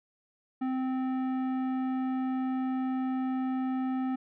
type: tone with tanh clipping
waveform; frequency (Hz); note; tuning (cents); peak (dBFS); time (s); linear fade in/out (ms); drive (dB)
triangle; 259.7; C4; -13; -30; 0.61-4.16; 10; 17
effects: none